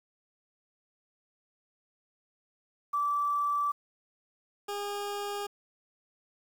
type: tone pair in turn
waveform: sine / 20% pulse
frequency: 1161 / 407.5 Hz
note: D6 / G#4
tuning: -20 / -33 cents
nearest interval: octave + tritone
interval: 1813 cents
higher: first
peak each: -26 / -28 dBFS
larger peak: first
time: 2.93-3.72 / 4.68-5.47 s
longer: neither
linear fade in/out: 10 ms
effects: 9-bit